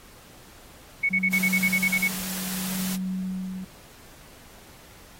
sine tone bursts, 2217 Hz, C#7, in tune, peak -19 dBFS, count 11, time 1.03-2.082 s, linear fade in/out 10 ms, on 62 ms, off 37 ms
sine tone with tremolo, 186.8 Hz, F#3, 17 cents sharp, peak -26 dBFS, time 1.1-3.65 s, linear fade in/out 10 ms, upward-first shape sine, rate 0.63 Hz, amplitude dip 65%
white noise, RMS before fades -33 dBFS, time 1.31-2.97 s, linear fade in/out 20 ms
effects pink hiss -50 dBFS RMS until 5.19 s + AAC 48 kbps

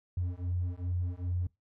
triangle beating tone pair, 87.9 / 90.4 Hz, F2 / F#2, +12 / -40 cents, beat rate 2.5 Hz, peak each -30 dBFS, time 0.17-1.47 s, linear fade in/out 5 ms, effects noise-tail reverb RT60 0.2 s tail -24 dB re dry + tanh soft clip ceiling -26 dBFS

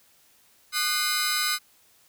sawtooth tone cluster, 1224 / 1494 / 2107 / 3965 / 5030 Hz, D#6 / F#6 / C7 / B7 / D#8, -29 / +16 / +12 / +6 / +18 cents, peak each -27 dBFS, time 0.72-1.59 s, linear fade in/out 50 ms, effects white hiss -60 dBFS RMS until 2.08 s

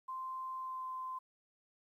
sine tone with pitch glide, 1042 to 1034.8 Hz, C6 to C6, -7 to -19 cents, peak -39 dBFS, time 0.08-1.19 s, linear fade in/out 10 ms, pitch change -12 cents, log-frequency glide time 0.58-0.85 s, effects 12-bit

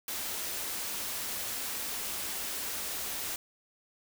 white band-stop noise, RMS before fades -36 dBFS, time 0.08-3.36 s, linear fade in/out 2 ms, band 110 to 170 Hz, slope 96 dB/octave, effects none

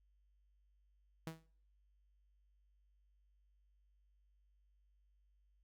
sawtooth tone with exponential decay, 161.7 Hz, E3, 33 cents flat, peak -36 dBFS, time 1.27-1.46 s, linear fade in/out 0 ms, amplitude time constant 40 ms, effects noise-tail reverb RT60 0.6 s tail -24 dB re dry + added 50 Hz sine -70 dBFS peak until 5.63 s

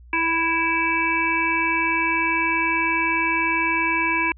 harmonic tone, 329.6 Hz, E4, in tune, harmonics 1 / 3 / 5 / 7 / 8, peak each -28 / -24 / -28 / -22 / -27 dBFS, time 0.13-4.32 s, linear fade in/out 2 ms, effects added 60 Hz sine -43 dBFS peak until 4.37 s

